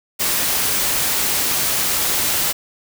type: noise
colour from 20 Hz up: white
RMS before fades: -19 dBFS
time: 0.19-2.53 s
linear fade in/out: 20 ms
effects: none